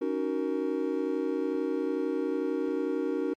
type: chord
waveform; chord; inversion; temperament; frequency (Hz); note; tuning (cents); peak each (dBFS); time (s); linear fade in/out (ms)
triangle; D# minor seventh; third; just; 280 / 311.1 / 373.4 / 466.7; C#4 / D#4 / F#4 / A#4; +18 / 0 / +16 / +2; -31; 0.01-3.34; 10
effects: AAC 64 kbps